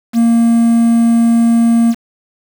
triangle tone with quantisation, 231.8 Hz, A#3, 10 cents flat, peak -5 dBFS, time 0.13-1.95 s, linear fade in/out 50 ms, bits 5, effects none

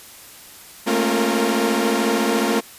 sawtooth tone cluster, 215.7 / 229.7 / 272 / 351.6 / 463.8 Hz, A3 / A#3 / C#4 / F4 / A#4, -34 / -25 / -33 / +12 / -9 cents, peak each -20 dBFS, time 0.86-2.61 s, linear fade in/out 20 ms, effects white hiss -42 dBFS RMS until 2.78 s + resampled to 32000 Hz

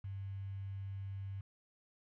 sine tone with quantisation, 97.8 Hz, G2, 4 cents flat, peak -40 dBFS, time 0.04-1.41 s, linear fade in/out 5 ms, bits 10, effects low-pass 2000 Hz 12 dB/octave

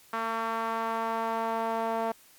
sawtooth tone with band-pass filter sweep, 226.2 Hz, A3, 48 cents sharp, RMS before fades -30 dBFS, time 0.13-2.12 s, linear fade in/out 5 ms, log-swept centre 1200 to 770 Hz, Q 2.3, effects white hiss -57 dBFS RMS until 2.38 s + MP3 96 kbps

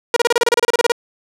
sawtooth tone bursts, 475.6 Hz, A#4, 35 cents sharp, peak -7 dBFS, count 15, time 0.14-0.92 s, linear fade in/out 2 ms, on 24 ms, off 30 ms, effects low-pass 10000 Hz 12 dB/octave

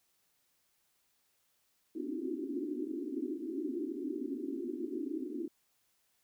pink band-pass noise, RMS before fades -38 dBFS, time 1.95-5.48 s, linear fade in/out 5 ms, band 250 to 380 Hz, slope 96 dB/octave, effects white hiss -75 dBFS RMS until 6.23 s

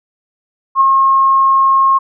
sine tone with ADSR envelope, 1078 Hz, C#6, 49 cents flat, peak -4 dBFS, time 0.75-1.99 s, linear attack 60 ms, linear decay 5 ms, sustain -3 dB, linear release 19 ms, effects none

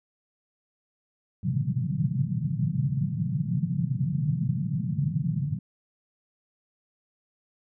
pink band-pass noise, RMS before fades -27 dBFS, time 1.43-5.59 s, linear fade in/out 5 ms, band 120 to 180 Hz, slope 48 dB/octave, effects none

